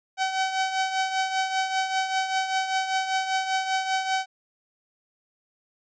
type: tone with tremolo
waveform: sawtooth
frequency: 761 Hz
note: F#5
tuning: 48 cents sharp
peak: -17 dBFS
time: 0.17-4.26 s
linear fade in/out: 50 ms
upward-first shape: triangle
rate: 5.1 Hz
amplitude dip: 65%
effects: resampled to 16000 Hz